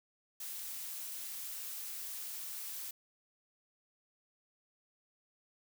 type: noise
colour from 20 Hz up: blue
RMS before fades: -43 dBFS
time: 0.4-2.91 s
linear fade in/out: 5 ms
effects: none